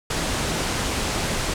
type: low-pass noise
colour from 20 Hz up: pink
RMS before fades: -25 dBFS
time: 0.1-1.54 s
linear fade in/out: 5 ms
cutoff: 9600 Hz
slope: 24 dB/octave
effects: none